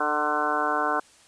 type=harmonic tone with a mistuned harmonic; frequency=150 Hz; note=D3; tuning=37 cents sharp; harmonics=2 / 3 / 4 / 5 / 6 / 7 / 8 / 9 / 10; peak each=-34 / -33 / -33 / -29 / -34 / -28 / -34 / -30 / -30 dBFS; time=0-1 s; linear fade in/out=5 ms; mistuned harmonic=8; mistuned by=-17 cents; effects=white hiss -55 dBFS RMS until 1.27 s + resampled to 22050 Hz